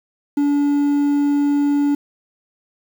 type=tone with quantisation; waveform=triangle; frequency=287.4 Hz; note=D4; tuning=37 cents flat; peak=-12 dBFS; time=0.37-1.95 s; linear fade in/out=5 ms; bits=7; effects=none